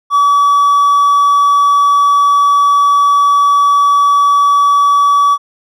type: tone with hard clipping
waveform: triangle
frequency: 1143 Hz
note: D6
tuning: 47 cents flat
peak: -7 dBFS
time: 0.1-5.38 s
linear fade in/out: 50 ms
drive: 5 dB
effects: none